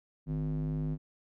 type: tone with band-pass filter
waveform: square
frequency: 51.3 Hz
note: G#1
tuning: 21 cents flat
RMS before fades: -33 dBFS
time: 0.26-0.98 s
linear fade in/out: 50 ms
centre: 190 Hz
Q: 5.2
effects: none